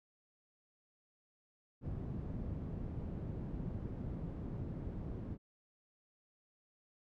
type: low-pass noise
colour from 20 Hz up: white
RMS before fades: -42 dBFS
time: 1.81-5.38 s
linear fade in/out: 50 ms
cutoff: 180 Hz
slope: 12 dB/octave
effects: none